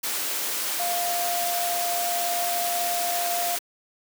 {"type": "tone in noise", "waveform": "sine", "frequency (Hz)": 698.5, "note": "F5", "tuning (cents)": 0, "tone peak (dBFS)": -26, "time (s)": [0.79, 3.56], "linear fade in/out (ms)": 10, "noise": "white", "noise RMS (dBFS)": -28, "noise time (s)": [0.03, 3.59], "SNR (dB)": -1, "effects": ["high-pass 300 Hz 12 dB/octave"]}